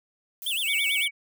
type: noise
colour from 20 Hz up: violet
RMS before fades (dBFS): -38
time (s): 0.42-1.05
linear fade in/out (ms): 0
type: tone with vibrato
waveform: square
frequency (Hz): 3041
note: F#7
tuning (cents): +47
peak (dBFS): -26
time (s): 0.46-1.08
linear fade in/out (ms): 5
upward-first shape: sine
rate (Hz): 9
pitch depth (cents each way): 280
type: tone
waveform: sine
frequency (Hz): 2252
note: C#7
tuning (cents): +27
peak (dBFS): -25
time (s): 0.65-1.11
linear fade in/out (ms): 50
effects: none